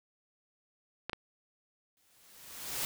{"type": "clicks", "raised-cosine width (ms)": 0.3, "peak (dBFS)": -19, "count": 2, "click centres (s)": [1.096, 1.132]}
{"type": "noise with exponential growth", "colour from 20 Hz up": "white", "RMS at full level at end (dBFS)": -33, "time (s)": [1.97, 2.85], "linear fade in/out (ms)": 1, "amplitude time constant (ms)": 190}
{"effects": []}